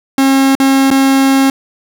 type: tone with dropouts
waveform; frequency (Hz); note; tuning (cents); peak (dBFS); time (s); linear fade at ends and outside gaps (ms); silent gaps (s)
45% pulse; 270; C#4; -45; -7; 0.18-1.5; 2; 0.552-0.6 / 0.904-0.912
effects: none